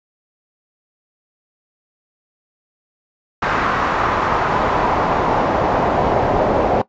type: noise with band-pass filter sweep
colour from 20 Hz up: brown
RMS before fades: -17 dBFS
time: 3.42-6.82 s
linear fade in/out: 5 ms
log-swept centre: 1300 to 620 Hz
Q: 1.7
effects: noise-tail reverb RT60 0.1 s tail -18 dB re dry + resampled to 16000 Hz